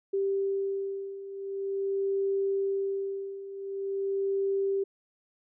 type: beating tone pair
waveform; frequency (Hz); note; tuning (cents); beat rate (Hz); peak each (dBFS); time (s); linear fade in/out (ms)
sine; 392 / 392.45; G4 / G4; 0 / +2; 0.45; -33 / -29; 0.13-4.84; 10
effects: none